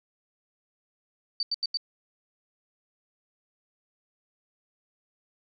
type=tone bursts; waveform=sine; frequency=4601 Hz; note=D8; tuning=36 cents flat; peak=-25 dBFS; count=4; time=1.4-1.772 s; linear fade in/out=2 ms; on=30 ms; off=84 ms; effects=none